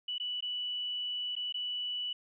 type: tone with dropouts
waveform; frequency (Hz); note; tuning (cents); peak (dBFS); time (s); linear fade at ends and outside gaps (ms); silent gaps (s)
sine; 2960; F#7; 0; -33; 0.08-2.13; 5; 0.182-0.199 / 0.407-0.424 / 1.354-1.364 / 1.525-1.542
effects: none